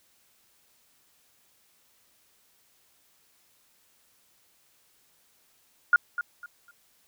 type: tone with echo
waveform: sine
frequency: 1420 Hz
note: F6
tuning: 28 cents sharp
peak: -14 dBFS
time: 5.93-5.96 s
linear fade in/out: 2 ms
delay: 250 ms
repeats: 3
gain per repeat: -12 dB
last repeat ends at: 6.71 s
effects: white hiss -65 dBFS RMS until 7.07 s